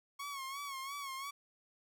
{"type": "tone with vibrato", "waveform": "sawtooth", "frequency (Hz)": 1103, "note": "C#6", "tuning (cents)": -9, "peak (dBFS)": -37, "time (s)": [0.19, 1.31], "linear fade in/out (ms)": 10, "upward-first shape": "sine", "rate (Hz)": 2.9, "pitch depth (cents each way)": 70, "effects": []}